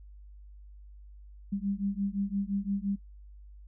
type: beating tone pair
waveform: sine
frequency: 196 / 201.8 Hz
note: G3 / G#3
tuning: 0 / -49 cents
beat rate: 5.8 Hz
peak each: -32 / -32 dBFS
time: 1.52-2.96 s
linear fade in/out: 10 ms
effects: noise-tail reverb RT60 0.1 s tail -19 dB re dry + added 50 Hz sine -47 dBFS peak until 3.67 s